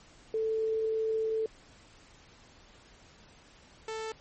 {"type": "tone pair in turn", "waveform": ["sine", "sawtooth"], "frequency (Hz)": [441.8, 441.8], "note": ["A4", "A4"], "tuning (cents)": [7, 7], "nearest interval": "unison", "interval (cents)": 0, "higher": "neither", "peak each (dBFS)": [-27, -31], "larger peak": "first", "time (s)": [[0.34, 1.46], [3.88, 4.12]], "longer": "first", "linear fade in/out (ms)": 2, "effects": ["pink hiss -57 dBFS RMS until 4.2 s", "MP3 32 kbps"]}